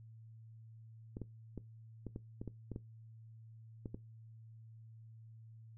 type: clicks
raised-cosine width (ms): 3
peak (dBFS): -30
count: 11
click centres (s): 1.169 / 1.217 / 1.577 / 2.067 / 2.161 / 2.415 / 2.477 / 2.717 / 2.761 / 3.858 / 3.945
effects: noise-tail reverb RT60 0.2 s tail -19 dB re dry + added 112 Hz sine -53 dBFS peak until 5.77 s